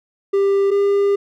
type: tone pair in turn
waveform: triangle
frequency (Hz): 395.8 / 401.1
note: G4 / G4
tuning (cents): +17 / +40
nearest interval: unison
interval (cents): 23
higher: second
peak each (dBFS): -11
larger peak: neither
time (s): 0.33-0.71 / 0.71-1.16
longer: second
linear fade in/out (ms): 10
effects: none